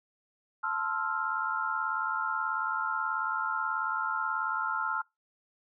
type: chord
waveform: sine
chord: F major seventh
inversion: first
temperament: equal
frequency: 880 / 1046.5 / 1318.5 / 1396.9 Hz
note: A5 / C6 / E6 / F6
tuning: 0 / 0 / 0 / 0 cents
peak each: -36 / -37 / -34 / -32 dBFS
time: 0.63-5.02 s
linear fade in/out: 10 ms
effects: noise-tail reverb RT60 0.2 s tail -25 dB re dry